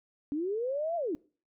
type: linear two-way sweep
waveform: sine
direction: up then down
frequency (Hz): 277.2 to 698.5 to 277.2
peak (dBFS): -29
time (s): 0.32-1.15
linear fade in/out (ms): 0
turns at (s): 0.96
effects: noise-tail reverb RT60 0.4 s tail -24 dB re dry